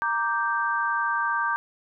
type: chord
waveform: sine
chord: G minor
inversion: first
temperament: equal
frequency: 932.3 / 1174.7 / 1568 Hz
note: Bb5 / D6 / G6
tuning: 0 / 0 / 0 cents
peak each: -28 / -27 / -26 dBFS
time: 0.02-1.56 s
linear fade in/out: 0 ms
effects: none